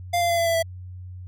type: tone with pitch steps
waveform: square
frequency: 697 / 689.4 / 681.9 / 674.4 / 667.1 / 659.8 Hz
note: F5 / F5 / F5 / E5 / E5 / E5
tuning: -4 / -23 / -42 / +39 / +20 / +1 cents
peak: -20 dBFS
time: 0.13-0.628 s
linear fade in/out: 10 ms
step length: 83 ms
effects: added 91 Hz sine -35 dBFS peak until 1.27 s